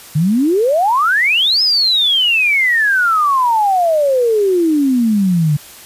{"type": "exponential two-way sweep", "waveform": "sine", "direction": "up then down", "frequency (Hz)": [142.9, 5200, 142.9], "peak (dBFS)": -10, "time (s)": [0.15, 5.57], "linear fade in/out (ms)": 10, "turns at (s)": 1.62, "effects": ["white hiss -37 dBFS RMS until 5.85 s", "resampled to 32000 Hz"]}